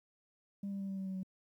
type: tone with pitch steps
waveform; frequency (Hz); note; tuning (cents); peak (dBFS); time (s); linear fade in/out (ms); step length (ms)
sine; 199.2 / 197.25 / 195.33 / 193.42 / 191.53 / 189.66 / 187.8; G3 / G3 / G3 / G3 / G3 / F#3 / F#3; +28 / +11 / -6 / -23 / -40 / +43 / +26; -35; 0.63-1.232; 5; 86
effects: tanh soft clip ceiling -35 dBFS + 12-bit